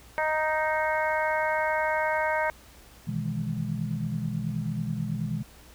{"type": "harmonic tone", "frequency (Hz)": 311.1, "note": "D#4", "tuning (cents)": 0, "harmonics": [2, 3, 4, 5, 6, 7], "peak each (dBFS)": [-28, -28, -38, -31, -35, -34], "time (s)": [0.18, 2.5], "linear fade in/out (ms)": 0}
{"type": "chord", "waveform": "sine", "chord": "E major seventh", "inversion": "second", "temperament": "equal", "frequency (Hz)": [123.47, 155.56, 164.81, 207.7], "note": ["B2", "D#3", "E3", "G#3"], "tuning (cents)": [0, 0, 0, 0], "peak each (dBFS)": -33, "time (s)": [3.07, 5.43], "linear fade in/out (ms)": 10}
{"effects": ["added 60 Hz sine -53 dBFS peak until 5.74 s", "pink hiss -53 dBFS RMS until 5.74 s"]}